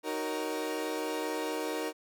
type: chord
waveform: 30% pulse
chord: D# minor seventh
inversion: none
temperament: equal with one note detuned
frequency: 311.1 / 375.6 / 466.2 / 554.4 Hz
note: D#4 / F#4 / A#4 / C#5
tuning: 0 / +26 / 0 / 0 cents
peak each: -34 / -37 / -33 / -39 dBFS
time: 0.03-1.93 s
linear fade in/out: 50 ms
effects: none